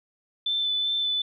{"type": "tone with vibrato", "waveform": "sine", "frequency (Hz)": 3520, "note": "A7", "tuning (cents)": 0, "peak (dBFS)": -23, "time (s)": [0.46, 1.22], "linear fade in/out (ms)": 5, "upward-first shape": "sine", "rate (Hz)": 2.6, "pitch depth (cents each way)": 14, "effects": []}